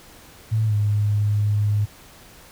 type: tone with pitch glide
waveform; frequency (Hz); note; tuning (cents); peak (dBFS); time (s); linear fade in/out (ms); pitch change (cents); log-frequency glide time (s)
sine; 110 to 104.07; A2 to G#2; 0 to +4; -17; 0.51-1.86; 20; -96; 0.66-0.74
effects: pink hiss -47 dBFS RMS until 2.51 s